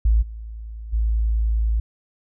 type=tone with level steps; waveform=sine; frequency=55.1 Hz; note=A1; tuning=3 cents sharp; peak=-13 / -31 / -17 dBFS; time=0.05-1.8 s; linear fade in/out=5 ms; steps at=0.21 / 0.92 s; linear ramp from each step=20 ms; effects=none